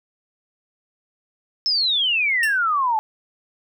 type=exponential sweep; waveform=sine; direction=down; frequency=5320 to 846 Hz; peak=-17 dBFS; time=1.66-2.99 s; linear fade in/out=0 ms
type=tone with exponential decay; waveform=sawtooth; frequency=2741 Hz; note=F7; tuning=33 cents flat; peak=-16 dBFS; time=2.43-2.59 s; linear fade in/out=2 ms; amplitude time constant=33 ms
effects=none